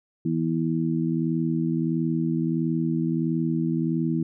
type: harmonic tone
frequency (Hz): 81.5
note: E2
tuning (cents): -19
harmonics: 2 / 3 / 4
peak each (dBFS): -25 / -27 / -27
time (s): 0.25-4.23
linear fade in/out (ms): 5
effects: none